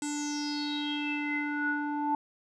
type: tone with low-pass filter sweep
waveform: square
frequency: 293.7 Hz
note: D4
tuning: in tune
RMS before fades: -32 dBFS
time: 0.02-2.15 s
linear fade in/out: 2 ms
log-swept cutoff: 8100 to 910 Hz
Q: 9
effects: none